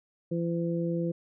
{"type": "harmonic tone", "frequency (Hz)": 169.3, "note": "E3", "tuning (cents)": 46, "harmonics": [1, 2, 3], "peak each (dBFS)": [-29, -32, -34], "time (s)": [0.31, 1.12], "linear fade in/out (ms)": 10, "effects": []}